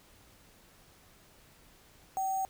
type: tone with sample-and-hold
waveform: sine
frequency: 766 Hz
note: G5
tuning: 40 cents flat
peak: -29 dBFS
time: 2.17-2.45 s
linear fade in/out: 0 ms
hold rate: 7350 Hz
effects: pink hiss -60 dBFS RMS until 2.49 s